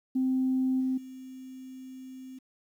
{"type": "tone with level steps", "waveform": "sine", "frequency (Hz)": 260, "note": "C4", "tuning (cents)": -11, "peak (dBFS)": [-23, -25, -41], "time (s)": [0.15, 2.39], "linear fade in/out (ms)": 10, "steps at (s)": [0.8, 0.97], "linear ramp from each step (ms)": 10, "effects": ["tanh soft clip ceiling -19 dBFS", "10-bit"]}